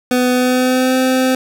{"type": "tone with pitch glide", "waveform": "25% pulse", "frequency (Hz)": [249.9, 258.6], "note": ["B3", "C4"], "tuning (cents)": [21, -20], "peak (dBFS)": -8, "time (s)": [0.11, 1.35], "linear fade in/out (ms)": 2, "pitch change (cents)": 59, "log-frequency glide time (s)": [0.32, 0.96], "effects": []}